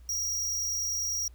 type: tone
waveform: square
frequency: 5690 Hz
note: F8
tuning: 31 cents sharp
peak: -29 dBFS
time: 0.09-1.28 s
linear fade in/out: 2 ms
effects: added 60 Hz sine -48 dBFS peak until 1.34 s + pink hiss -66 dBFS RMS until 1.34 s